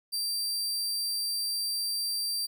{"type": "tone", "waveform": "sawtooth", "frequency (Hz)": 4699, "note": "D8", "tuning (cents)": 0, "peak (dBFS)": -26, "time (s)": [0.12, 2.47], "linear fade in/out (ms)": 20, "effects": []}